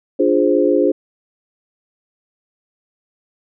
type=chord; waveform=sine; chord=D half-diminished seventh; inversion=none; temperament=equal; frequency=293.7 / 349.2 / 415.3 / 523.3 Hz; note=D4 / F4 / Ab4 / C5; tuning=0 / 0 / 0 / 0 cents; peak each=-17 dBFS; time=0.19-0.92 s; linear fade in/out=10 ms; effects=none